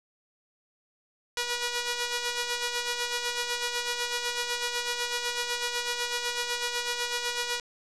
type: tone with tremolo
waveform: 5% pulse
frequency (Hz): 483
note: B4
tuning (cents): -39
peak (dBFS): -15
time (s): 1.37-7.6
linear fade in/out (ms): 2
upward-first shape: sine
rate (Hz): 8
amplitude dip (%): 45
effects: resampled to 24000 Hz + 7-bit